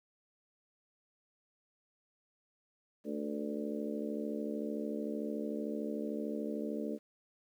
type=harmonic tone with a mistuned harmonic; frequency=73.42 Hz; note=D2; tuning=in tune; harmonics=3 / 4 / 5 / 6 / 7 / 8; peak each=-39 / -40 / -46 / -42 / -47 / -45 dBFS; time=3.04-6.99 s; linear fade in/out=50 ms; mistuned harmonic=7; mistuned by=-39 cents; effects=11-bit